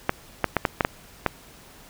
clicks, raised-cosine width 0.5 ms, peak -4 dBFS, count 7, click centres 0.094 / 0.443 / 0.567 / 0.652 / 0.808 / 0.849 / 1.263 s, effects pink hiss -49 dBFS RMS until 1.89 s

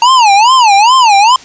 square tone with vibrato, 911 Hz, A#5, 40 cents flat, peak -4 dBFS, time 0.02-1.36 s, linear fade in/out 2 ms, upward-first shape sine, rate 2.4 Hz, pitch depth 250 cents each way, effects white hiss -34 dBFS RMS until 1.44 s + resampled to 16000 Hz

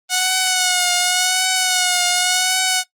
5% pulse tone with vibrato, 732 Hz, F#5, 19 cents flat, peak -3 dBFS, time 0.09-2.84 s, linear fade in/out 50 ms, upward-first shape triangle, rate 0.89 Hz, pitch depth 45 cents each way, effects noise-tail reverb RT60 0.1 s tail -17 dB re dry + Opus 24 kbps

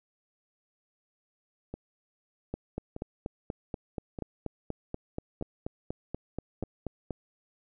two click trains, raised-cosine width 2 ms, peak -24 / -20 dBFS, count 5 / 20, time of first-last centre 1.74-6.636 / 2.54-7.107 s, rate 0.817 / 4.16 Hz, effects none

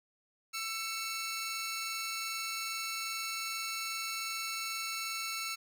15% pulse tone pair together, 1334.7 / 2217 Hz, E6 / C#7, +21 / 0 cents, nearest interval major sixth, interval 879 cents, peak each -31 / -33 dBFS, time 0.53-5.56 s, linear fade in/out 20 ms, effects none

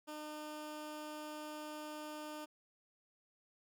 15% pulse tone, 303.3 Hz, D#4, 44 cents flat, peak -38 dBFS, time 0.07-2.46 s, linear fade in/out 20 ms, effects none

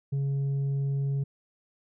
sine tone with tanh clipping, 138.59 Hz, C#3, in tune, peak -26 dBFS, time 0.12-1.24 s, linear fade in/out 10 ms, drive 3 dB, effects none

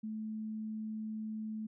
sine tone, 217.3 Hz, A3, 21 cents flat, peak -37 dBFS, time 0.03-1.67 s, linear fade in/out 10 ms, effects none

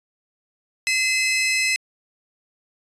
sawtooth tone pair together, 2052 / 2585 Hz, C7 / E7, -34 / -34 cents, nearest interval major third, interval 400 cents, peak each -18 dBFS, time 0.87-1.76 s, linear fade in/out 0 ms, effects resampled to 22050 Hz

